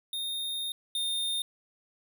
square tone pair in turn, 3681 / 3641 Hz, A#7 / A#7, -23 / -41 cents, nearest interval unison, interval 18 cents, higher first, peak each -32 / -29 dBFS, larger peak second, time 0.13-0.72 / 0.95-1.42 s, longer first, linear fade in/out 2 ms, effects none

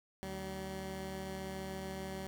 15% pulse tone pair together, 75 / 191.07 Hz, D2 / G3, +37 / -44 cents, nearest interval octave + major third, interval 1619 cents, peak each -40 / -35 dBFS, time 0.23-2.27 s, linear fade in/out 0 ms, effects none

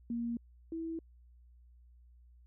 sine tone pair in turn, 235 / 327.4 Hz, A#3 / E4, +14 / -12 cents, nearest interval tritone, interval 574 cents, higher second, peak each -33 / -36 dBFS, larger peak first, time 0.1-0.37 / 0.72-0.99 s, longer neither, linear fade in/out 2 ms, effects added 60 Hz sine -57 dBFS peak until 2.46 s

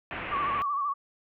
white low-pass noise, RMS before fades -36 dBFS, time 0.11-0.62 s, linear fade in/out 0 ms, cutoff 2700 Hz, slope 48 dB/octave
sine tone with vibrato, 1139 Hz, C#6, 47 cents sharp, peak -26 dBFS, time 0.31-0.94 s, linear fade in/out 20 ms, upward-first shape sine, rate 13 Hz, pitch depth 69 cents each way
effects none

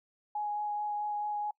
sine tone with vibrato, 834 Hz, G#5, 7 cents sharp, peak -31 dBFS, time 0.35-1.51 s, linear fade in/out 5 ms, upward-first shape sine, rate 4.6 Hz, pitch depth 10 cents each way, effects noise-tail reverb RT60 0.1 s tail -25 dB re dry

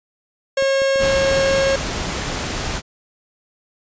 45% pulse tone, 543 Hz, C#5, 36 cents flat, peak -15 dBFS, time 0.57-1.76 s, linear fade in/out 5 ms
clicks, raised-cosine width 2 ms, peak -20 dBFS, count 8, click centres 0.624 / 0.819 / 0.959 / 1.073 / 1.249 / 1.315 / 1.429 / 1.868 s
pink noise, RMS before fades -24 dBFS, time 0.98-2.82 s, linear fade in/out 50 ms
effects resampled to 16000 Hz

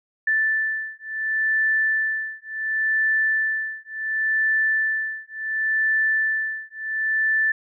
sine beating tone pair, 1760 / 1760.7 Hz, A6 / A6, 0 / +1 cents, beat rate 0.7 Hz, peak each -23 / -23 dBFS, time 0.27-7.52 s, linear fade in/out 5 ms, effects none

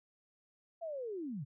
sine linear sweep, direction down, 688 to 119.8 Hz, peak -38 dBFS, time 0.81-1.45 s, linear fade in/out 20 ms, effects none

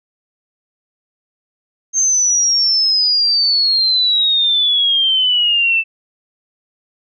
sine exponential sweep, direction down, 6390 to 2643 Hz, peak -11 dBFS, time 1.93-5.84 s, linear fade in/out 50 ms, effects none

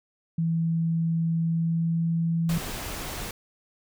sine tone with pitch glide, 164.81 to 166.05 Hz, E3 to E3, 0 to +13 cents, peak -22 dBFS, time 0.38-2.58 s, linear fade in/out 5 ms, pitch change +13 cents, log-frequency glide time 1.38-2.04 s
pink noise, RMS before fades -34 dBFS, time 2.49-3.31 s, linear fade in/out 2 ms
effects none

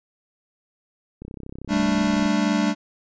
click train, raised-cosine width 3 ms, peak -23 dBFS, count 35, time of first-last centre 1.22-2.257 s, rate 32.8 Hz
square chord, G suspended second, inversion none, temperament equal, 196 / 220 / 293.7 Hz, G3 / A3 / D4, 0 / 0 / 0 cents, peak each -24 dBFS, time 1.68-2.75 s, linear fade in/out 50 ms
effects resampled to 16000 Hz

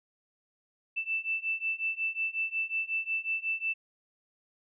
sine beating tone pair, 2651 / 2656.5 Hz, E7 / E7, +9 / +13 cents, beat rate 5.5 Hz, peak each -33 / -32 dBFS, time 0.96-3.74 s, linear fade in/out 20 ms, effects none

